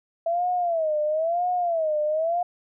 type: tone with vibrato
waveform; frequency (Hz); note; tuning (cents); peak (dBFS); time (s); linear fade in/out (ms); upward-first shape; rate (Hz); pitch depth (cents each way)
sine; 659.3; E5; 0; -21; 0.26-2.43; 5; sine; 1; 160
effects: none